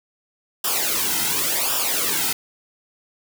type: noise with flanger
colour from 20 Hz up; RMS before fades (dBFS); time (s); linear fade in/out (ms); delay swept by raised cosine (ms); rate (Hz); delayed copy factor
white; -22; 0.64-2.33; 5; 0.47 to 1.77; 0.91; -0.75
effects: none